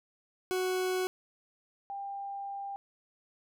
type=tone pair in turn; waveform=40% pulse / sine; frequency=370 / 795.4 Hz; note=F#4 / G5; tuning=0 / +25 cents; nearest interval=octave + minor second; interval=1325 cents; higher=second; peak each=-28 / -36 dBFS; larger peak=first; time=0.51-1.07 / 1.9-2.76 s; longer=second; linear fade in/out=0 ms; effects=none